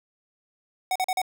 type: tone bursts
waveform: square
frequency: 745 Hz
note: F#5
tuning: 12 cents sharp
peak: -23 dBFS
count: 4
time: 0.91-1.217 s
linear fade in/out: 2 ms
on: 46 ms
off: 41 ms
effects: none